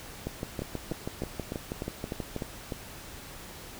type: two click trains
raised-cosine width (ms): 2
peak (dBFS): -19 / -19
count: 14 / 8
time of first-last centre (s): 0.27-2.363 / 0.62-2.722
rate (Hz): 6.21 / 3.33
effects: pink hiss -45 dBFS RMS until 3.79 s